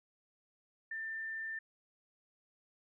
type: tone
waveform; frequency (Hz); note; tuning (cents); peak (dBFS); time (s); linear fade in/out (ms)
sine; 1788; A6; +27; -38; 0.91-1.59; 5
effects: none